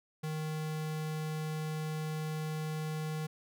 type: tone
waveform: square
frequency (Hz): 155.56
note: D#3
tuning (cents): 0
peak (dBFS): -35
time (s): 0.23-3.27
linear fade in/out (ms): 10
effects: none